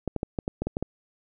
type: clicks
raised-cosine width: 2 ms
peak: -14 dBFS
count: 9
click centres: 0.077 / 0.163 / 0.231 / 0.388 / 0.479 / 0.62 / 0.67 / 0.769 / 0.826 s
effects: none